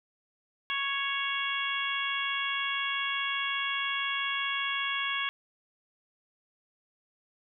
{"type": "harmonic tone", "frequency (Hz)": 554.4, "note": "C#5", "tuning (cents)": 0, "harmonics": [2, 3, 4, 5, 6], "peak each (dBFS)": [-35, -35, -35, -35, -35], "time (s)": [0.7, 5.29], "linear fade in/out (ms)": 0, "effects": []}